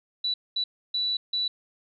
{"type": "tone bursts at uneven times", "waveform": "sine", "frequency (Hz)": 3951, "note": "B7", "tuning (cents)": 0, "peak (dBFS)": -24, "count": 4, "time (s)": [[0.24, 0.34], [0.56, 0.64], [0.94, 1.17], [1.33, 1.48]], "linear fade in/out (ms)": 5, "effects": []}